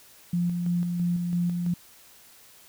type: tone with tremolo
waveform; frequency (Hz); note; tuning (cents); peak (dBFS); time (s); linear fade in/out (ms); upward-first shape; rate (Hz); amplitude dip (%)
sine; 174.61; F3; 0; -22; 0.33-1.74; 5; square; 3; 35
effects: white hiss -53 dBFS RMS until 2.68 s